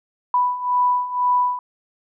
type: beating tone pair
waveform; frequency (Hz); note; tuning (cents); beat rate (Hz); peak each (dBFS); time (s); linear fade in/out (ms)
sine; 987.8 / 989.8; B5 / B5; 0 / +4; 2; -22 / -18; 0.34-1.59; 2
effects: none